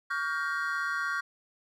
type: chord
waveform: triangle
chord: G half-diminished seventh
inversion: second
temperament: just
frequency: 1128.9 / 1411.2 / 1568 / 1881.6 Hz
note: Db6 / F6 / G6 / Bb6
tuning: +31 / +18 / 0 / +16 cents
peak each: -33 / -31 / -32 / -37 dBFS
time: 0.1-1.21 s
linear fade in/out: 10 ms
effects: none